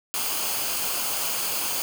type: noise with comb filter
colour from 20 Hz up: white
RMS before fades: -27 dBFS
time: 0.14-1.82 s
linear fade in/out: 0 ms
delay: 0.53 ms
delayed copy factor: -0.5
effects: none